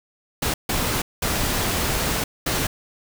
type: noise bursts at uneven times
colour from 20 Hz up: pink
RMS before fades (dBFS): -23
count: 4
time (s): 0.42-0.54 / 0.69-1.02 / 1.22-2.24 / 2.46-2.67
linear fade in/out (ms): 5
effects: none